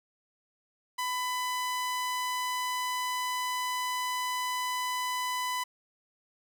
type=tone; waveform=sawtooth; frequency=1000 Hz; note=B5; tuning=21 cents sharp; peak=-26 dBFS; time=0.98-5.64 s; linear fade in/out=10 ms; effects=none